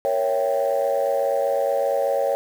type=chord; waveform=sine; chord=A# diminished seventh; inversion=none; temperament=equal; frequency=466.2 / 554.4 / 659.3 / 784 Hz; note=A#4 / C#5 / E5 / G5; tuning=0 / 0 / 0 / 0 cents; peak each=-26 / -20 / -26 / -26 dBFS; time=0.05-2.35 s; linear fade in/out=0 ms; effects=tanh soft clip ceiling -12 dBFS + 7-bit